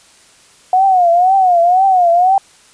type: tone with vibrato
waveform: sine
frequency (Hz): 727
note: F#5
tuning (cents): -31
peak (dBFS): -7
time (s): 0.73-2.38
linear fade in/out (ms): 2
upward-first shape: triangle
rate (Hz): 2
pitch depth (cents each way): 140
effects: white hiss -46 dBFS RMS until 2.73 s + resampled to 22050 Hz